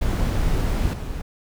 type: noise with level steps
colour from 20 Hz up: brown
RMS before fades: -21 / -29 dBFS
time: 0.01-1.22 s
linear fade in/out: 10 ms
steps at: 0.93 s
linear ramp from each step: 5 ms
effects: none